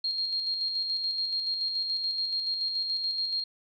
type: tone with tremolo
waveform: sine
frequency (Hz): 4232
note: C8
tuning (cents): +19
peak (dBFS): -26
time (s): 0.04-3.44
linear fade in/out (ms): 5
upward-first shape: square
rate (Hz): 7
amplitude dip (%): 35
effects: none